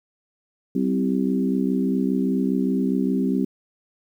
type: harmonic tone with a mistuned harmonic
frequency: 65 Hz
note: C2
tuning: 11 cents flat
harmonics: 3 / 4 / 5 / 6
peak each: -23 / -22 / -29 / -29 dBFS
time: 0.75-3.45 s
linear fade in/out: 5 ms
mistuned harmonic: 3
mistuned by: -20 cents
effects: 9-bit